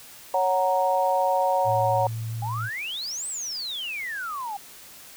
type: chord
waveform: sine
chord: F# major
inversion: second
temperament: equal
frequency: 554.4 / 740 / 932.3 Hz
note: C#5 / F#5 / A#5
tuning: 0 / 0 / 0 cents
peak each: -24 dBFS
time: 0.34-2.07 s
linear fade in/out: 2 ms
type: tone with pitch glide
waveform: sine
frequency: 112.3 to 113.28 Hz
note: A2 to A#2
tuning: +36 to -49 cents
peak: -28 dBFS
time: 1.64-2.7 s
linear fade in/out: 50 ms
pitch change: +15 cents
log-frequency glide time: 1.87-2.41 s
type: exponential two-way sweep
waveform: sine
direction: up then down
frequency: 781 to 8372 to 781 Hz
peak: -29 dBFS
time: 2.42-4.57 s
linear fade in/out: 5 ms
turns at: 3.27 s
effects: white hiss -46 dBFS RMS until 5.16 s